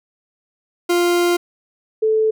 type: tone pair in turn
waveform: 40% pulse / sine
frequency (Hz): 349.4 / 437.4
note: F4 / A4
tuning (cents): +1 / -10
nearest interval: major third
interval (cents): 389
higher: second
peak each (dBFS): -13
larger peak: neither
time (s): 0.89-1.37 / 2.02-2.31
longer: first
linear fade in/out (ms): 10
effects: none